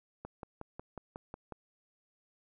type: click train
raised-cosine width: 1 ms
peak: -28 dBFS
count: 8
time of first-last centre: 0.25-1.523 s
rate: 5.5 Hz
effects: none